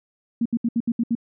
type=tone bursts; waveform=sine; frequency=233.1 Hz; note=A#3; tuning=in tune; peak=-18 dBFS; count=7; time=0.41-1.152 s; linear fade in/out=5 ms; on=46 ms; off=70 ms; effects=none